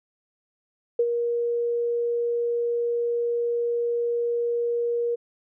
sine tone with ADSR envelope, 473.4 Hz, A#4, 27 cents sharp, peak -16 dBFS, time 0.99-5.16 s, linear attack 5 ms, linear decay 54 ms, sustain -6 dB, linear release 18 ms, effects none

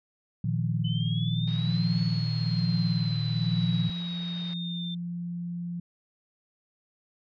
sine chord, Bb suspended fourth, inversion none, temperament equal, 116.54 / 155.56 / 174.61 Hz, Bb2 / Eb3 / F3, 0 / 0 / 0 cents, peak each -28 / -29 / -31 dBFS, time 0.44-3.9 s, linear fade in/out 5 ms
sine exponential two-way sweep, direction up then down, 3007 to 4378 to 3565 Hz, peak -36 dBFS, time 0.84-4.95 s, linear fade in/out 10 ms, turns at 2.01 s
white noise, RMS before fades -43 dBFS, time 1.47-4.54 s, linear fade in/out 5 ms
sine tone, 173.5 Hz, F3, 11 cents flat, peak -31 dBFS, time 1.67-5.8 s, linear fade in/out 5 ms
effects resampled to 11025 Hz

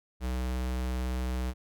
square tone, 63 Hz, B1, 35 cents sharp, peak -30 dBFS, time 0.2-1.54 s, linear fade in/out 50 ms, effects none

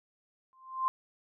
sine tone with exponential growth, 1046.5 Hz, C6, in tune, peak -23 dBFS, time 0.53-0.88 s, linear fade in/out 0 ms, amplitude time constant 76 ms, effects none

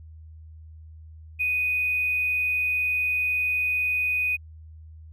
triangle tone with hard clipping, 2489 Hz, D#7, in tune, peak -22 dBFS, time 1.39-4.37 s, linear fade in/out 20 ms, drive 3 dB, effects added 79 Hz sine -42 dBFS peak until 5.12 s

